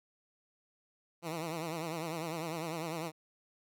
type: tone with vibrato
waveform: 10% pulse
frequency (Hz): 163.4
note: E3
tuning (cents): -15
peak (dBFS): -28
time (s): 1.22-3.12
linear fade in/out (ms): 50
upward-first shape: triangle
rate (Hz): 10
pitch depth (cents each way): 120
effects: none